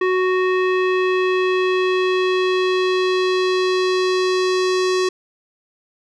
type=tone with low-pass filter sweep; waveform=square; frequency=370 Hz; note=F#4; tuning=in tune; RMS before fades=-18 dBFS; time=0.01-5.09 s; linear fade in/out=5 ms; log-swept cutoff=2100 to 5700 Hz; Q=1.7; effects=none